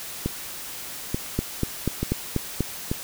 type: two click trains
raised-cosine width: 3 ms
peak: -9 / -11 dBFS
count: 6 / 4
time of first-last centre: 1.39-2.607 / 0.26-2.915 s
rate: 4.11 / 1.13 Hz
effects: white hiss -36 dBFS RMS until 3.03 s